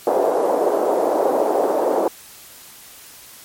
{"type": "band-pass noise", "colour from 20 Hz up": "white", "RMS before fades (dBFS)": -18, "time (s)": [0.07, 2.08], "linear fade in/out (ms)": 2, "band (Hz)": [360, 700], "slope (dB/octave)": 24, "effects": ["white hiss -42 dBFS RMS until 3.44 s", "MP3 64 kbps"]}